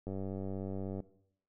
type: click train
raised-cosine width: 2 ms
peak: -27 dBFS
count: 91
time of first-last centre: 0.07-1.003 s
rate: 96.5 Hz
effects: noise-tail reverb RT60 0.7 s tail -18 dB re dry